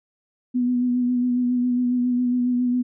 sine tone with vibrato, 246.9 Hz, B3, in tune, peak -18 dBFS, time 0.54-2.83 s, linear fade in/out 20 ms, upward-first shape sine, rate 7.3 Hz, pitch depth 24 cents each way, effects none

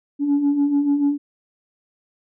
sine beating tone pair, 280 / 286.9 Hz, C#4 / D4, +18 / -40 cents, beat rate 6.9 Hz, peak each -23 / -15 dBFS, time 0.19-1.18 s, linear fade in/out 50 ms, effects tanh soft clip ceiling -12 dBFS

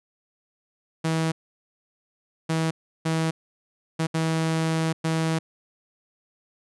sawtooth tone bursts at uneven times, 161.4 Hz, E3, 36 cents flat, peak -18 dBFS, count 6, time 1.04-1.32 / 2.49-2.71 / 3.05-3.31 / 3.99-4.07 / 4.14-4.93 / 5.04-5.39 s, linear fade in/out 10 ms, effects resampled to 24000 Hz

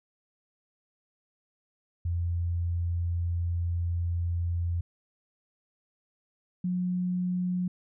sine tone pair in turn, 86 / 180.5 Hz, F2 / F#3, -26 / -43 cents, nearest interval octave + minor second, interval 1283 cents, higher second, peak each -26 dBFS, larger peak neither, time 2.05-4.81 / 6.64-7.68 s, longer first, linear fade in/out 5 ms, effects none

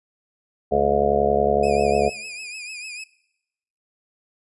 harmonic tone, 70.9 Hz, C#2, 40 cents sharp, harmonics 1 / 2 / 3 / 5 / 6 / 7 / 8 / 9 / 10, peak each -31 / -33 / -28 / -33 / -21 / -24 / -27 / -23 / -22 dBFS, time 0.71-2.1 s, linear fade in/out 20 ms
sawtooth tone with vibrato, 2489 Hz, D#7, in tune, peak -29 dBFS, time 1.63-3.04 s, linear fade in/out 5 ms, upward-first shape triangle, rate 6.7 Hz, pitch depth 91 cents each way
effects noise-tail reverb RT60 0.9 s tail -21 dB re dry + resampled to 24000 Hz

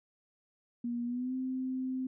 sine tone with pitch glide, 238.8 to 258.9 Hz, A#3 to C4, +42 to -18 cents, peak -32 dBFS, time 0.84-2.07 s, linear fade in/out 5 ms, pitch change +140 cents, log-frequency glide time 1.05-1.34 s, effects none

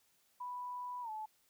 sine tone with pitch glide, 987.8 to 864.9 Hz, B5 to A5, 0 to -30 cents, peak -40 dBFS, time 0.4-1.26 s, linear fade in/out 10 ms, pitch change -230 cents, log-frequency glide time 1.02-1.1 s, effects white hiss -73 dBFS RMS until 1.49 s

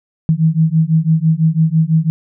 sine beating tone pair, 157.4 / 163.4 Hz, D#3 / E3, +20 / -15 cents, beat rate 6 Hz, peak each -13 dBFS, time 0.29-2.1 s, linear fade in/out 0 ms, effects none

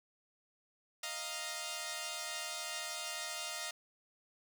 5% pulse chord, Eb suspended second, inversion none, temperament equal, 622.3 / 698.5 / 932.3 Hz, Eb5 / F5 / Bb5, 0 / 0 / 0 cents, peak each -32 / -31 / -35 dBFS, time 1.03-3.71 s, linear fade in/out 5 ms, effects none

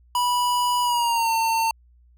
square tone with pitch glide, 980 to 903.9 Hz, B5 to A5, -14 to +46 cents, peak -20 dBFS, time 0.15-1.71 s, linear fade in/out 2 ms, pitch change -140 cents, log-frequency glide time 0.82-1.32 s, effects added 60 Hz sine -52 dBFS peak until 2.17 s

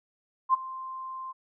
sine tone with ADSR envelope, 1046.5 Hz, C6, in tune, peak -16 dBFS, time 0.49-1.33 s, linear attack 47 ms, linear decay 16 ms, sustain -19 dB, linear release 24 ms, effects none

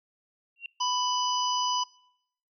sine tone with exponential growth, 2753 Hz, F7, 25 cents flat, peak -30 dBFS, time 0.56-0.66 s, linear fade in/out 2 ms, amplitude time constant 20 ms
harmonic tone, 994 Hz, B5, 11 cents sharp, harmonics 1 / 3 / 5 / 6, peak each -27 / -32 / -34 / -35 dBFS, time 0.8-1.84 s, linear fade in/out 10 ms
effects noise-tail reverb RT60 0.8 s tail -25 dB re dry

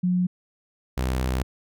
sine / sawtooth tone pair in turn, 180.3 / 63.92 Hz, F#3 / C2, -45 / -40 cents, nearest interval octave + tritone, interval 1795 cents, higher first, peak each -19 dBFS, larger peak neither, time 0.03-0.27 / 0.97-1.43 s, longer second, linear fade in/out 10 ms, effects none

